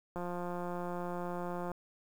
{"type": "click train", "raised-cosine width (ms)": 1, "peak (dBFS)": -26, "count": 275, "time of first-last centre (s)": [0.16, 1.717], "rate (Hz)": 176, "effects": ["9-bit"]}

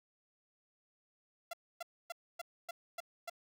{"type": "tone bursts", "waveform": "sawtooth", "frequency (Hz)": 682, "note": "F5", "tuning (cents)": -41, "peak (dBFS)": -36, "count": 7, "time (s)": [1.51, 3.298], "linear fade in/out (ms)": 5, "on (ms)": 24, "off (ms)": 270, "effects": []}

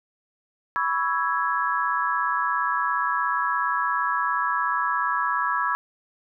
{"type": "chord", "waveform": "sine", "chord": "C# minor seventh", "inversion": "third", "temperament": "equal with one note detuned", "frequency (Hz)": [987.8, 1124.9, 1318.5, 1661.2], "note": ["B5", "C#6", "E6", "G#6"], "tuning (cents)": [0, 25, 0, 0], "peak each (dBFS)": -27, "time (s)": [0.76, 5.75], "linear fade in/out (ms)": 0, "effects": []}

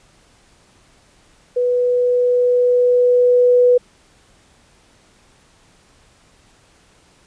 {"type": "tone with level ramp", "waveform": "sine", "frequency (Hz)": 492.6, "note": "B4", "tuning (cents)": -5, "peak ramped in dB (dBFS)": [-14, -8], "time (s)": [1.56, 3.78], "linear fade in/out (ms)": 10, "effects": ["pink hiss -53 dBFS RMS until 7.26 s", "resampled to 22050 Hz"]}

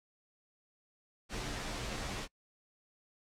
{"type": "noise with comb filter", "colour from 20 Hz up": "pink", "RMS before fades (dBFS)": -39, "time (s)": [1.29, 2.28], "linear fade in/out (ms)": 50, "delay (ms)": 12, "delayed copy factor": -0.7, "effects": ["noise-tail reverb RT60 0.1 s tail -25 dB re dry", "low-pass 7000 Hz 12 dB/octave"]}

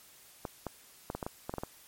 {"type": "clicks", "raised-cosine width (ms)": 1, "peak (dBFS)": -21, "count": 10, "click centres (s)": [0.452, 0.667, 1.101, 1.15, 1.228, 1.265, 1.495, 1.539, 1.583, 1.635], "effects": ["white hiss -57 dBFS RMS until 1.87 s", "MP3 64 kbps"]}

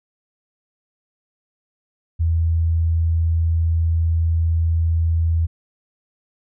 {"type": "tone", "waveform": "sine", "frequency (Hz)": 82.4, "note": "E2", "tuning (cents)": 0, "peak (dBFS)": -15, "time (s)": [2.19, 5.47], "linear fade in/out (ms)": 20, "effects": []}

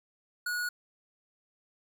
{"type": "tone", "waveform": "square", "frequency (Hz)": 1456, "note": "F#6", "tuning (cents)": -28, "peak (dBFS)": -31, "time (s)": [0.46, 0.69], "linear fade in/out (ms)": 5, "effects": ["12-bit"]}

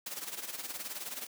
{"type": "noise with tremolo", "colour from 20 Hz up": "white", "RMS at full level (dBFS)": -38, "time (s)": [0.06, 1.27], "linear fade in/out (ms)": 5, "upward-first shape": "sine", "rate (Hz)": 19, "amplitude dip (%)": 70, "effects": ["high-pass 200 Hz 12 dB/octave"]}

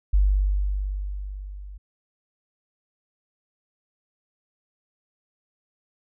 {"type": "tone with level ramp", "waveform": "sine", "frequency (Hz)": 49, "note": "G1", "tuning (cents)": 0, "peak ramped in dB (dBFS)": [-14, -37], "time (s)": [0.13, 1.78], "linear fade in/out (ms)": 10, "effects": []}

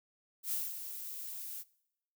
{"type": "noise with ADSR envelope", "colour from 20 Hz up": "violet", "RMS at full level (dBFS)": -34, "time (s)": [0.43, 1.64], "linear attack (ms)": 89, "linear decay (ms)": 210, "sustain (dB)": -9, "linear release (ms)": 38, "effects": ["noise-tail reverb RT60 0.8 s tail -22 dB re dry"]}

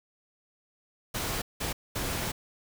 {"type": "noise bursts at uneven times", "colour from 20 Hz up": "pink", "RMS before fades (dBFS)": -32, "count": 3, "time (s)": [[1.14, 1.42], [1.6, 1.73], [1.95, 2.32]], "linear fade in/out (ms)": 10, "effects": []}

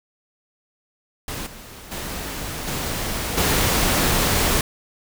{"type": "noise with level steps", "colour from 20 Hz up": "pink", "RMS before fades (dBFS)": [-30, -40, -30, -26, -19], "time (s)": [1.28, 4.61], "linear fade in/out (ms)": 2, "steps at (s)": [1.46, 1.91, 2.67, 3.37], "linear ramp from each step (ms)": 10, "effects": []}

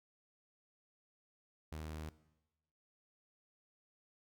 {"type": "tone", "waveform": "sawtooth", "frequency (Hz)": 77.78, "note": "D#2", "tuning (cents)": 0, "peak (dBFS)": -39, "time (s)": [1.72, 2.09], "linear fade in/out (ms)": 0, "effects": ["noise-tail reverb RT60 1.0 s tail -18 dB re dry"]}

